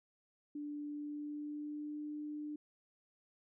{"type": "tone with pitch glide", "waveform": "sine", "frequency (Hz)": [293.7, 298.7], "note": ["D4", "D4"], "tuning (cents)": [0, 29], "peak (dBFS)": -40, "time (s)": [0.55, 2.56], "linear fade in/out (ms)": 5, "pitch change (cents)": 29, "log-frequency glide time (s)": [0.87, 2.04], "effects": []}